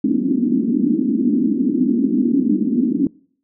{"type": "band-pass noise", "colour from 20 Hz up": "pink", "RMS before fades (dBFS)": -17, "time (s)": [0.04, 3.07], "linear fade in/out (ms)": 2, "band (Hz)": [220, 300], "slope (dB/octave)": 48, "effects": ["noise-tail reverb RT60 0.6 s tail -26 dB re dry"]}